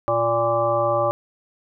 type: harmonic tone with a mistuned harmonic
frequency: 116.54 Hz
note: A#2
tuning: in tune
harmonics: 1 / 3 / 5 / 7 / 9 / 10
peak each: -30 / -29 / -20 / -26 / -30 / -24 dBFS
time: 0.08-1.11 s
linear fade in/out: 0 ms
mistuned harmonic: 9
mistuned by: -34 cents
effects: none